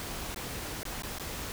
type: noise with dropouts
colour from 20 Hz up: pink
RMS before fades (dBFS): -38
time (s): 0-1.52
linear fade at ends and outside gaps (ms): 0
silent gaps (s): 0.345-0.361 / 0.831-0.853 / 1.021-1.034 / 1.185-1.197
effects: none